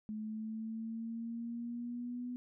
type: exponential sweep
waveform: sine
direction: up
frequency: 214.1 to 247.6 Hz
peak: -38 dBFS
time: 0.09-2.36 s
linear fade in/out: 0 ms
effects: none